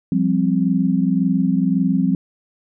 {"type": "chord", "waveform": "sine", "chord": "F suspended second", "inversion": "none", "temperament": "just", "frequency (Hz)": [174.61, 196.44, 261.9], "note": ["F3", "G3", "C4"], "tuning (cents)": [0, 4, 2], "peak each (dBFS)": -19, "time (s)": [0.12, 2.15], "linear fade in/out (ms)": 2, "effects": []}